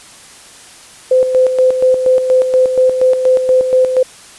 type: tone with tremolo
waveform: sine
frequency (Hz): 513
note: C5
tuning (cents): -34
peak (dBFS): -6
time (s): 1.11-4.03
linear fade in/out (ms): 5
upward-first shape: square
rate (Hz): 4.2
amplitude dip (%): 55
effects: white hiss -38 dBFS RMS until 4.38 s + resampled to 24000 Hz